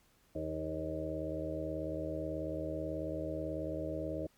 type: harmonic tone with a mistuned harmonic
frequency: 78.3 Hz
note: D#2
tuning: 11 cents sharp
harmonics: 1 / 2 / 4 / 5 / 6 / 7 / 8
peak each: -44 / -45 / -40 / -48 / -46 / -41 / -42 dBFS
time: 0.35-4.27 s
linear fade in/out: 5 ms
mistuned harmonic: 5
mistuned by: +41 cents
effects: pink hiss -69 dBFS RMS until 4.37 s + MP3 96 kbps